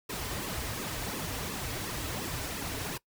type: noise with flanger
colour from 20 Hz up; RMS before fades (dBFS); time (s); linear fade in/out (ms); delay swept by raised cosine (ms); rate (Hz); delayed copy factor
pink; -36; 0.09-2.98; 10; 1.3 to 5.7; 2.8; -0.8
effects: noise-tail reverb RT60 0.1 s tail -21 dB re dry